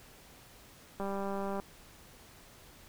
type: click train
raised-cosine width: 1 ms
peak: -24 dBFS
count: 119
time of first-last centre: 1-1.599 s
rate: 197 Hz
effects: pink hiss -56 dBFS RMS until 2.88 s